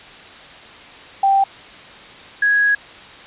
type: tone pair in turn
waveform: sine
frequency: 784 / 1661.2 Hz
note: G5 / G#6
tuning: 0 / 0 cents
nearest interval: octave + minor second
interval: 1300 cents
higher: second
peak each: -11 / -12 dBFS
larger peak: first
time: 1.23-1.44 / 2.42-2.75 s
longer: second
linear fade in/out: 5 ms
effects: white hiss -39 dBFS RMS until 3.26 s + resampled to 8000 Hz